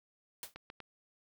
white noise with exponential decay, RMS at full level -39 dBFS, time 0.43-0.54 s, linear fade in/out 1 ms, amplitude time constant 23 ms
clicks, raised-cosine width 0.3 ms, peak -30 dBFS, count 3, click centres 0.56 / 0.701 / 0.803 s
effects none

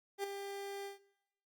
30% pulse tone with ADSR envelope, 398.1 Hz, G4, 27 cents sharp, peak -31 dBFS, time 0.18-0.99 s, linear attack 58 ms, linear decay 6 ms, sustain -8 dB, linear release 140 ms, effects noise-tail reverb RT60 0.8 s tail -18 dB re dry + Opus 48 kbps

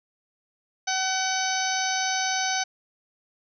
harmonic tone, 757 Hz, F#5, 39 cents sharp, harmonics 1 / 2 / 3 / 4 / 5 / 6 / 7 / 8, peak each -28 / -30 / -34 / -36 / -35 / -34 / -36 / -30 dBFS, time 0.87-2.64 s, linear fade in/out 10 ms, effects none

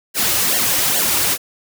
white noise with flanger, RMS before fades -17 dBFS, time 0.14-1.38 s, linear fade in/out 50 ms, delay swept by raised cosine 0.8 to 4.6 ms, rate 2.4 Hz, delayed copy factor -0.85, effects none

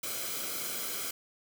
white noise with comb filter, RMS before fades -36 dBFS, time 0.03-1.11 s, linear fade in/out 5 ms, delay 1.1 ms, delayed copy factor -0.65, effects none

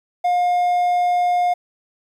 triangle tone, 712 Hz, F5, 33 cents sharp, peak -13 dBFS, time 0.24-1.54 s, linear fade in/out 10 ms, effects 9-bit

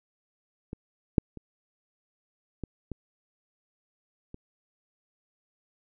clicks, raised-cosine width 3 ms, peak -23 / -6 / -28 / -21 / -22 / -28 dBFS, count 6, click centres 0.731 / 1.182 / 1.373 / 2.637 / 2.917 / 4.344 s, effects none

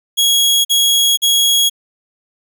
sawtooth tone bursts, 3317 Hz, G#7, 3 cents flat, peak -7 dBFS, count 3, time 0.17-1.698 s, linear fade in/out 20 ms, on 480 ms, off 44 ms, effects none

